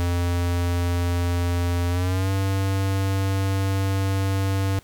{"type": "tone with pitch glide", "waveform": "square", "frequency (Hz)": [87.31, 96.88], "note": ["F2", "G2"], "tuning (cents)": [0, -20], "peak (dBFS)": -21, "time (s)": [0, 4.79], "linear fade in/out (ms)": 0, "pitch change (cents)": 180, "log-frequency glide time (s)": [1.89, 2.31], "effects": ["pink hiss -53 dBFS RMS until 4.83 s"]}